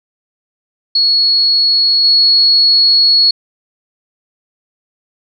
sine tone with level steps, 4351 Hz, C#8, 33 cents flat, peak -8 / -6 dBFS, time 0.95-3.31 s, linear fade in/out 5 ms, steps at 2.04 s, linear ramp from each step 5 ms, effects none

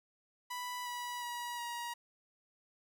sawtooth tone with pitch steps, 988 / 975.5 / 963.2 / 951 Hz, B5 / B5 / B5 / A#5, 0 / -22 / -44 / +34 cents, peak -35 dBFS, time 0.5-1.94 s, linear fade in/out 10 ms, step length 360 ms, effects none

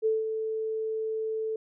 sine tone with ADSR envelope, 440 Hz, A4, in tune, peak -21 dBFS, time 0.02-1.56 s, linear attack 36 ms, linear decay 180 ms, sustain -7 dB, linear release 3 ms, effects none

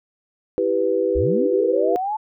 sine chord, E minor, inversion none, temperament equal, 329.6 / 392 / 493.9 Hz, E4 / G4 / B4, 0 / 0 / 0 cents, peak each -25 / -21 / -20 dBFS, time 0.58-1.96 s, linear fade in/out 0 ms
sine linear sweep, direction up, 43.65 to 882 Hz, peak -21 dBFS, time 1.15-2.17 s, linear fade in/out 10 ms
effects none

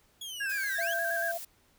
sawtooth linear two-way sweep, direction down then up, 3380 to 1771 to 3380 Hz, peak -35 dBFS, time 0.21-0.94 s, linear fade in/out 5 ms, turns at 0.78 s
sine tone with vibrato, 1608 Hz, G6, 44 cents sharp, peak -30 dBFS, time 0.4-1.32 s, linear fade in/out 10 ms, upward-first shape square, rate 8.5 Hz, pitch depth 42 cents each way
blue noise, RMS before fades -42 dBFS, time 0.49-1.45 s, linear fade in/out 5 ms
sine tone, 675 Hz, E5, 41 cents sharp, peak -32 dBFS, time 0.78-1.38 s, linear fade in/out 10 ms
effects pink hiss -66 dBFS RMS until 1.78 s

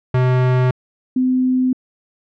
square / sine tone pair in turn, 127.1 / 255.7 Hz, C3 / C4, -50 / -40 cents, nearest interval octave, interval 1210 cents, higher second, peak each -13 dBFS, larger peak neither, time 0.14-0.71 / 1.16-1.73 s, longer neither, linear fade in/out 5 ms, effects low-pass 2000 Hz 12 dB/octave

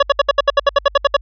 25% pulse tone bursts, 564 Hz, C#5, 30 cents sharp, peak -4 dBFS, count 13, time 0-1.167 s, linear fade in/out 5 ms, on 27 ms, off 68 ms, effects added 50 Hz sine -36 dBFS peak until 1.21 s + resampled to 11025 Hz

